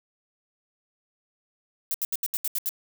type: noise bursts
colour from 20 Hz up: violet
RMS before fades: -27 dBFS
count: 8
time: 1.91-2.691 s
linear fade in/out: 0 ms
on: 32 ms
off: 75 ms
effects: none